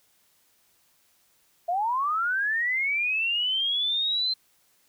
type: linear sweep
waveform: sine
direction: up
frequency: 665 to 4127 Hz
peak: -23 dBFS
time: 1.68-4.34 s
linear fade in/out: 10 ms
effects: white hiss -65 dBFS RMS until 4.88 s